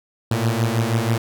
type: beating tone pair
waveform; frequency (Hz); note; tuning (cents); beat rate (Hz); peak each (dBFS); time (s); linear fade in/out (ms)
sawtooth; 111.2 / 117.4; A2 / A#2; +19 / +13; 6.2; -17; 0.31-1.18; 5
effects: none